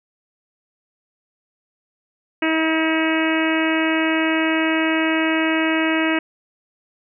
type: harmonic tone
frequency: 320 Hz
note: D#4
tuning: 49 cents sharp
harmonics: 1 / 2 / 3 / 4 / 5 / 6 / 7 / 8 / 9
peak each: -19 / -26 / -29 / -30 / -27 / -27 / -27 / -28 / -31 dBFS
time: 2.42-6.19 s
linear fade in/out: 5 ms
effects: none